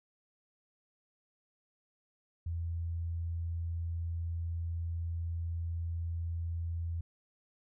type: tone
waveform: sine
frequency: 84 Hz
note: E2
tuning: 33 cents sharp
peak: -33 dBFS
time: 2.46-7.01 s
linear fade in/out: 5 ms
effects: none